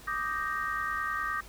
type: chord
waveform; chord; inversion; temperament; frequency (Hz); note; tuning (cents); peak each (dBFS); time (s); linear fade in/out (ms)
sine; Eb major seventh; third; equal; 1174.7 / 1244.5 / 1568 / 1864.7; D6 / Eb6 / G6 / Bb6; 0 / 0 / 0 / 0; -35 / -35 / -36 / -35; 0.07-1.41; 10
effects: added 50 Hz sine -51 dBFS peak until 1.48 s + pink hiss -51 dBFS RMS until 1.48 s